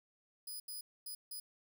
5% pulse tone bursts at uneven times, 4978 Hz, D#8, in tune, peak -36 dBFS, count 4, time 0.47-0.6 / 0.68-0.81 / 1.06-1.15 / 1.31-1.4 s, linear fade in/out 5 ms, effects none

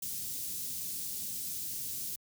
white band-stop noise, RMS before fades -38 dBFS, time 0.02-2.16 s, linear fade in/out 5 ms, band 210 to 5500 Hz, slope 12 dB/octave, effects high-pass 80 Hz 12 dB/octave

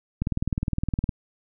click train, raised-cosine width 5 ms, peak -12 dBFS, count 18, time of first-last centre 0.22-1.092 s, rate 19.5 Hz, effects none

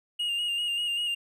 triangle tone with vibrato, 2840 Hz, F7, 28 cents sharp, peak -25 dBFS, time 0.19-1.15 s, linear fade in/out 10 ms, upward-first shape square, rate 5.1 Hz, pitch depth 26 cents each way, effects none

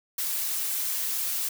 blue noise with flanger, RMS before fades -29 dBFS, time 0.18-1.49 s, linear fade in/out 5 ms, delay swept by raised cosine 1.7 to 5 ms, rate 3.9 Hz, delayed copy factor +0.5, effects none

